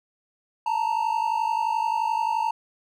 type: tone pair together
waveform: triangle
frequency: 880 / 931.5 Hz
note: A5 / A#5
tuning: 0 / -2 cents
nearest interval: minor second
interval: 98 cents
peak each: -23 dBFS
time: 0.66-2.51 s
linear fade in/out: 5 ms
effects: none